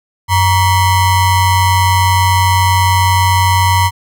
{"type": "ring-modulated tone", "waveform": "square", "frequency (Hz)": 520, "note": "C5", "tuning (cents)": -11, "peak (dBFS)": -6, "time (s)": [0.28, 3.91], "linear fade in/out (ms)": 50, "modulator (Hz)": 427, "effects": []}